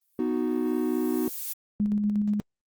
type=noise with exponential growth; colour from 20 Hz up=violet; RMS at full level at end=-31 dBFS; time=0.01-1.53 s; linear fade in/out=5 ms; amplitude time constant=330 ms
type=chord; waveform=triangle; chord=B major; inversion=none; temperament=equal; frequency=246.9 / 311.1 / 370 Hz; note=B3 / D#4 / F#4; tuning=0 / 0 / 0 cents; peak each=-26 / -26 / -27 dBFS; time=0.19-1.28 s; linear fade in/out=2 ms
type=tone with tremolo; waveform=sine; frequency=207.7 Hz; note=G#3; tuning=in tune; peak=-21 dBFS; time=1.8-2.4 s; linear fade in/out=0 ms; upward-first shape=square; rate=8.4 Hz; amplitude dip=30%
effects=Opus 24 kbps